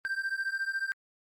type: beating tone pair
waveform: triangle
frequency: 1568 / 1582 Hz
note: G6 / G6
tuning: 0 / +15 cents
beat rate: 14 Hz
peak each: -31 / -32 dBFS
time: 0.05-0.92 s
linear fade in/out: 0 ms
effects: Opus 48 kbps